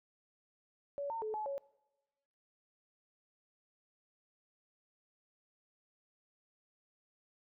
sine tone with pitch steps, 567 / 908 / 432.4 / 856 / 556 Hz, C#5 / A#5 / A4 / A5 / C#5, +39 / -46 / -30 / -48 / +5 cents, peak -36 dBFS, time 0.98-1.58 s, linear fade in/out 0 ms, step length 120 ms, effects noise-tail reverb RT60 1.0 s tail -22 dB re dry

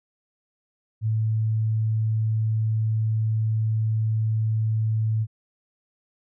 sine tone, 110 Hz, A2, in tune, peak -20 dBFS, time 1.01-5.27 s, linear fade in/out 50 ms, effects none

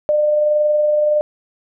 sine tone with amplitude modulation, 600 Hz, D5, 37 cents sharp, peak -11 dBFS, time 0.09-1.21 s, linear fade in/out 0 ms, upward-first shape sine, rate 21.5 Hz, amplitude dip 25%, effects none

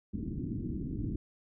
white low-pass noise, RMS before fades -36 dBFS, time 0.13-1.16 s, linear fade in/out 5 ms, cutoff 320 Hz, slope 48 dB/octave, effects none

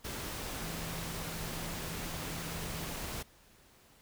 sine tone in noise, 164.81 Hz, E3, in tune, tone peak -44 dBFS, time 0.61-2.94 s, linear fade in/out 10 ms, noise pink, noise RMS -40 dBFS, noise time 0.04-3.23 s, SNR -7 dB, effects pink hiss -62 dBFS RMS until 4.01 s

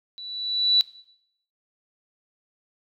sine tone with level ramp, 3951 Hz, B7, in tune, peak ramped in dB -36 to -13 dBFS, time 0.18-0.81 s, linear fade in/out 0 ms, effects noise-tail reverb RT60 0.7 s tail -19 dB re dry

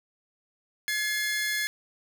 sawtooth tone pair together, 1698.4 / 2115 Hz, G#6 / C7, +38 / +18 cents, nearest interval major third, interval 380 cents, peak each -25 / -27 dBFS, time 0.88-1.67 s, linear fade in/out 0 ms, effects none

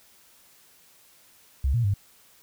sine tone with pitch steps, 67.3 / 118.5 / 100.1 Hz, C2 / A#2 / G2, +49 / +29 / +37 cents, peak -20 dBFS, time 1.64-1.94 s, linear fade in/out 5 ms, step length 100 ms, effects white hiss -57 dBFS RMS until 2.42 s

